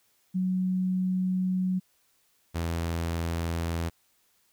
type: tone pair in turn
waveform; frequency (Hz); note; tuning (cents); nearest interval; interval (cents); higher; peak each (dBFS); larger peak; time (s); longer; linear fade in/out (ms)
sine / sawtooth; 185 / 83.63; F#3 / E2; 0 / +26; octave + major second; 1374; first; -24; neither; 0.34-1.8 / 2.54-3.9; first; 20
effects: white hiss -68 dBFS RMS until 4.52 s